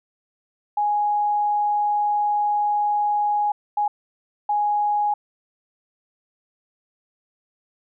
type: tone bursts at uneven times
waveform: sine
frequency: 830.6 Hz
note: G#5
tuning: in tune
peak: -18 dBFS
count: 3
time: 0.77-3.52 / 3.77-3.88 / 4.49-5.14 s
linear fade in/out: 5 ms
effects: none